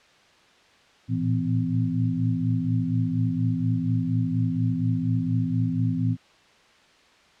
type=tone cluster; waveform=sine; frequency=111.7 / 115.9 / 167 / 256.1 Hz; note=A2 / A#2 / E3 / C4; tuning=+27 / -10 / +23 / -37 cents; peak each=-27 dBFS; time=1.08-6.17 s; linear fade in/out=50 ms; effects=white hiss -56 dBFS RMS until 7.4 s + low-pass 4000 Hz 12 dB/octave